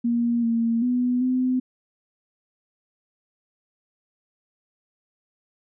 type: tone with pitch steps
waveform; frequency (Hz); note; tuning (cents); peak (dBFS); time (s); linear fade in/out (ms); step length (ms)
sine; 236.2 / 230.4 / 247.5 / 254.8; A#3 / A#3 / B3 / C4; +23 / -20 / +4 / -46; -19; 0.04-1.6; 10; 390
effects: none